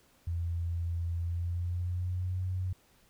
sine tone with pitch glide, 85 to 92.16 Hz, F2 to F#2, -46 to -6 cents, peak -30 dBFS, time 0.27-2.73 s, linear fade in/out 5 ms, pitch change +140 cents, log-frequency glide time 1.2-2.42 s, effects pink hiss -65 dBFS RMS until 3.09 s

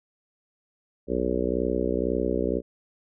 harmonic tone, 62 Hz, B1, 7 cents sharp, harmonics 1 / 3 / 4 / 5 / 6 / 7 / 8 / 9, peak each -33 / -33 / -31 / -31 / -30 / -29 / -33 / -33 dBFS, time 1.07-2.62 s, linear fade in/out 50 ms, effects none

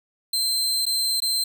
sawtooth tone with dropouts, 4117 Hz, C8, 29 cents flat, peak -18 dBFS, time 0.33-1.44 s, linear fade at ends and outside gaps 5 ms, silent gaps 0.855-0.864 / 1.203-1.22 s, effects none

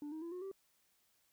sine tone with pitch steps, 293.7 / 314.8 / 337.4 / 361.6 / 387.5 Hz, D4 / D#4 / E4 / F#4 / G4, 0 / +20 / +40 / -40 / -20 cents, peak -39 dBFS, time 0.02-0.515 s, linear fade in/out 2 ms, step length 99 ms, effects tanh soft clip ceiling -41 dBFS + white hiss -75 dBFS RMS until 1.32 s

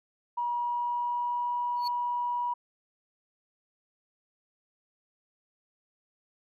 sine tone with pitch glide, 960 to 968.4 Hz, B5 to B5, -49 to -34 cents, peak -27 dBFS, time 0.37-2.54 s, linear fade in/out 10 ms, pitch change +15 cents, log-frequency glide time 0.56-1.55 s
triangle tone with exponential growth, 4413 Hz, C#8, 9 cents flat, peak -28 dBFS, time 1.76-1.88 s, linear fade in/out 5 ms, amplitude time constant 25 ms
effects tanh soft clip ceiling -19 dBFS

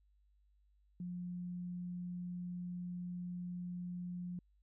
sine tone, 177.6 Hz, F3, 29 cents sharp, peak -40 dBFS, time 1-4.39 s, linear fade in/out 2 ms, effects added 50 Hz sine -68 dBFS peak until 4.62 s

